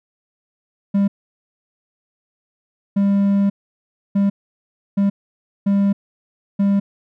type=tone bursts at uneven times; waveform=triangle; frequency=199.3 Hz; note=G3; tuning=29 cents sharp; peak=-11 dBFS; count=6; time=0.94-1.08 / 2.96-3.5 / 4.15-4.3 / 4.97-5.1 / 5.66-5.93 / 6.59-6.8 s; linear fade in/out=10 ms; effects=none